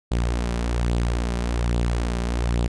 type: tone with flanger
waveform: sawtooth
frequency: 59 Hz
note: A#1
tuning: 22 cents sharp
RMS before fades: -23 dBFS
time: 0.11-2.68 s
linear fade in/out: 10 ms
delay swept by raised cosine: 0.24 to 5.14 ms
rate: 1.2 Hz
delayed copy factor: +0.5
effects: resampled to 22050 Hz